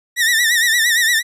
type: tone with vibrato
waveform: sawtooth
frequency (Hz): 1864.7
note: A#6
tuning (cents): 0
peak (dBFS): -9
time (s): 0.16-1.23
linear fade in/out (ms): 50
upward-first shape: sine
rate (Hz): 8.7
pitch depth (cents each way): 93
effects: resampled to 32000 Hz